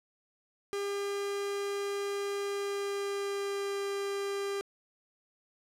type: tone with pitch glide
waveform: 45% pulse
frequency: 401.7 to 398.5 Hz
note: G4 to G4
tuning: +42 to +28 cents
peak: -32 dBFS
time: 0.73-4.61 s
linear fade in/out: 0 ms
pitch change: -14 cents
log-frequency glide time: 2.45-3.8 s
effects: low-pass 11000 Hz 12 dB/octave